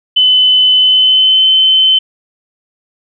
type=tone with pitch glide; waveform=sine; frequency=3023 to 3065 Hz; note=F#7 to G7; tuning=+36 to -40 cents; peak=-5 dBFS; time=0.16-1.99 s; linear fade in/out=10 ms; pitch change=+24 cents; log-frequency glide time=0.75-1.48 s; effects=none

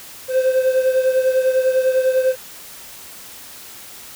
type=beating tone pair; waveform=triangle; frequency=517 / 527 Hz; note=C5 / C5; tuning=-21 / +12 cents; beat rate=10 Hz; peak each=-13 / -19 dBFS; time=0.28-2.36 s; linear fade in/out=50 ms; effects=white hiss -38 dBFS RMS until 4.15 s

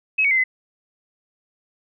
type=tone with pitch steps; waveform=sine; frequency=2565 / 2239 / 2076 / 2034 Hz; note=E7 / C#7 / C7 / C7; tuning=-48 / +17 / -14 / -50 cents; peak=-15 dBFS; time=0.18-0.44 s; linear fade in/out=10 ms; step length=65 ms; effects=none

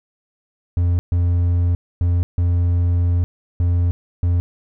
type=tone bursts at uneven times; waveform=triangle; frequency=87.31 Hz; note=F2; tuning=in tune; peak=-12 dBFS; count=6; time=0.77-0.99 / 1.12-1.75 / 2.01-2.23 / 2.38-3.24 / 3.6-3.91 / 4.23-4.4 s; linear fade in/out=0 ms; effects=none

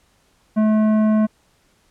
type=tone with tanh clipping; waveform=triangle; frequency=215.7 Hz; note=A3; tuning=34 cents flat; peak=-15 dBFS; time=0.56-1.27 s; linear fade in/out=20 ms; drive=16 dB; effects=pink hiss -60 dBFS RMS until 1.9 s + low-pass 11000 Hz 12 dB/octave

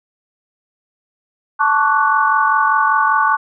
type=chord; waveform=sine; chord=D major seventh; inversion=second; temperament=equal with one note detuned; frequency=880 / 1108.7 / 1153.8 / 1480 Hz; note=A5 / C#6 / D6 / F#6; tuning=0 / 0 / -31 / 0 cents; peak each=-17 dBFS; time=1.59-3.37 s; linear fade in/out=20 ms; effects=none

